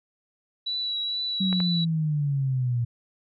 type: tone with vibrato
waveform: sine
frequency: 3927 Hz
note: B7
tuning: 11 cents flat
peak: -26 dBFS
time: 0.66-1.85 s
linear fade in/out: 10 ms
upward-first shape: triangle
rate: 2.2 Hz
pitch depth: 23 cents each way
type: exponential sweep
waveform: sine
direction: down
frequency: 193.1 to 117.3 Hz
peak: -22 dBFS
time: 1.4-2.85 s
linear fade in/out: 10 ms
type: clicks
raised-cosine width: 0.5 ms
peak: -19 dBFS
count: 2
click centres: 1.528 / 1.603 s
effects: none